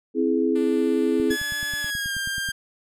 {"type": "chord", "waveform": "sine", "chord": "C augmented", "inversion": "none", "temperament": "equal with one note detuned", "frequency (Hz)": [261.6, 329.6, 421.3], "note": ["C4", "E4", "G#4"], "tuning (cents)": [0, 0, 25], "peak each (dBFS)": -23, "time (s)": [0.14, 1.37], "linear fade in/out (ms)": 50}
{"type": "tone with vibrato", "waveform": "5% pulse", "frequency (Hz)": 294.6, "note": "D4", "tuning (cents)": 6, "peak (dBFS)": -29, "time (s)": [0.55, 1.91], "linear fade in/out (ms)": 10, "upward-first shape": "square", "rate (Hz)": 17, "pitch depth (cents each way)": 11}
{"type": "click train", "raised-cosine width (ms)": 5, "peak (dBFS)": -26, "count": 13, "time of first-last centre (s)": [1.2, 2.489], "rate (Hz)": 9.31}
{"type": "tone with pitch glide", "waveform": "sawtooth", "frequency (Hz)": [1700, 1595.3], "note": ["G#6", "G6"], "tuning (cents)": [40, 30], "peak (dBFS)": -22, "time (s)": [1.3, 2.52], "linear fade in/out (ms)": 10, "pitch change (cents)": -110, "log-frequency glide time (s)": [1.79, 2.16]}
{"effects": ["resampled to 32000 Hz"]}